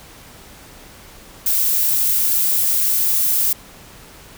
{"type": "noise", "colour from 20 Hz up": "violet", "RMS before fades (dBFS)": -17, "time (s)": [1.46, 3.53], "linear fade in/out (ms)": 5, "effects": ["pink hiss -42 dBFS RMS until 4.37 s"]}